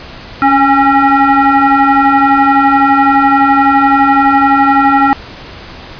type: tone with frequency modulation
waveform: sine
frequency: 267.1 Hz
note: C4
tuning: 36 cents sharp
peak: -5 dBFS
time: 0.42-5.13 s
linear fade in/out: 0 ms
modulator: 546 Hz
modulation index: 2.5
effects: pink hiss -30 dBFS RMS until 5.99 s + resampled to 11025 Hz